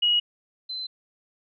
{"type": "tone pair in turn", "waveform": "sine", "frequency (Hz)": [2900, 4062], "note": ["F#7", "B7"], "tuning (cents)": [-35, 48], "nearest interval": "tritone", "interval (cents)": 583, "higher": "second", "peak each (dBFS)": [-18, -30], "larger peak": "first", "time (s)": [[0.02, 0.2], [0.69, 0.87]], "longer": "neither", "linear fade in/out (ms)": 10, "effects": []}